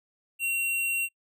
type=tone; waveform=square; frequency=2742 Hz; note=F7; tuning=32 cents flat; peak=-26 dBFS; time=0.39-1.09 s; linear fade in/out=50 ms; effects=noise-tail reverb RT60 0.1 s tail -25 dB re dry